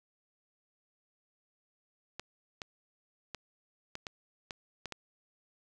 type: clicks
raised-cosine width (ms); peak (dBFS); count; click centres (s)
0.2; -22; 8; 2.196 / 2.618 / 3.347 / 3.954 / 4.068 / 4.508 / 4.857 / 4.923
effects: none